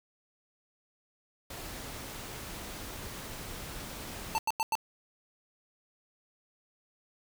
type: noise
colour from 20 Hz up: pink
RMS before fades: -42 dBFS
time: 1.5-4.39 s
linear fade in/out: 5 ms
type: tone bursts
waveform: square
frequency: 890 Hz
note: A5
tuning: 20 cents sharp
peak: -27 dBFS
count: 4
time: 4.35-4.753 s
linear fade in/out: 0 ms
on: 31 ms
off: 93 ms
effects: none